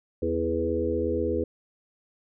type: harmonic tone with a mistuned harmonic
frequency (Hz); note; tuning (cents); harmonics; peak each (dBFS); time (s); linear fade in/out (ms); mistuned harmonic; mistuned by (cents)
82.41; E2; 0; 1 / 3 / 4 / 5 / 6; -32 / -33 / -30 / -29 / -29; 0.22-1.44; 5; 5; +25
effects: none